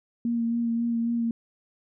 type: tone with vibrato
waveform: sine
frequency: 233.1 Hz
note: A#3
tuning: in tune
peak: -23 dBFS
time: 0.25-1.31 s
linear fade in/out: 2 ms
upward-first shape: sine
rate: 3.7 Hz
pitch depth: 19 cents each way
effects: none